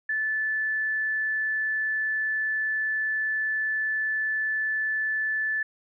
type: tone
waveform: sine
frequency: 1745 Hz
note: A6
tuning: 15 cents flat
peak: -24 dBFS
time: 0.09-5.63 s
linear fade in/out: 5 ms
effects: none